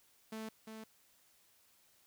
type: tone with echo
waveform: sawtooth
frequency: 220 Hz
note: A3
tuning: in tune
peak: -38 dBFS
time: 0.32-0.49 s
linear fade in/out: 5 ms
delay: 350 ms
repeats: 1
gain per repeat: -5 dB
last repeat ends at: 0.84 s
effects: white hiss -69 dBFS RMS until 2.06 s